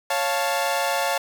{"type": "chord", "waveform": "sawtooth", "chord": "Db augmented", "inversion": "none", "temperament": "equal", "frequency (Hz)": [554.4, 698.5, 880], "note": ["Db5", "F5", "A5"], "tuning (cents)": [0, 0, 0], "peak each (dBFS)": -22, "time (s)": [0.1, 1.18], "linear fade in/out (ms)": 5, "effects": ["7-bit"]}